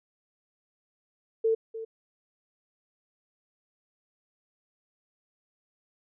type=tone with echo; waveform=sine; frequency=448 Hz; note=A4; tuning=31 cents sharp; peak=-21 dBFS; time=1.44-1.55 s; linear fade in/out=10 ms; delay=300 ms; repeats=1; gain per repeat=-13 dB; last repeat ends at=1.85 s; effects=none